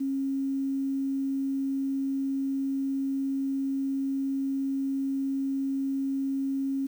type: tone with quantisation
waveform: sine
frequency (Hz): 271.7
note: C#4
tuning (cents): -35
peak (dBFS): -26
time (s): 0-6.87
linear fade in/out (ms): 10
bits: 9
effects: none